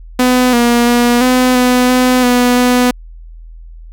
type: tone with pitch steps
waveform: sawtooth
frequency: 251.2 / 238.2 / 240.5 / 253.2 / 249.6 / 252.6 / 246.1 / 247.9 Hz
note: B3 / A#3 / B3 / B3 / B3 / B3 / B3 / B3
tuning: +30 / +38 / -46 / +43 / +19 / +39 / -6 / +7 cents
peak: -4 dBFS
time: 0.19-2.91 s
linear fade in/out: 5 ms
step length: 340 ms
effects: added 41 Hz sine -30 dBFS peak until 3.92 s